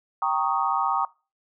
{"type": "chord", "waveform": "sine", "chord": "Eb dominant seventh", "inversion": "first", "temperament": "equal with one note detuned", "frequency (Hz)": [784, 927.5, 1108.7, 1244.5], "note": ["G5", "Bb5", "Db6", "Eb6"], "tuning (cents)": [0, -9, 0, 0], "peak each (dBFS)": -27, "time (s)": [0.22, 1.05], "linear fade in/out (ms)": 2, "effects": ["noise-tail reverb RT60 0.3 s tail -21 dB re dry"]}